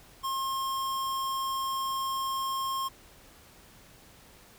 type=tone; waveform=square; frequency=1070 Hz; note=C6; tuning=38 cents sharp; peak=-30 dBFS; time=0.23-2.89 s; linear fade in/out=20 ms; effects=pink hiss -55 dBFS RMS until 4.58 s